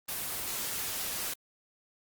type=noise; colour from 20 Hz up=white; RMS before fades=-35 dBFS; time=0.08-1.34 s; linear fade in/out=10 ms; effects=Opus 24 kbps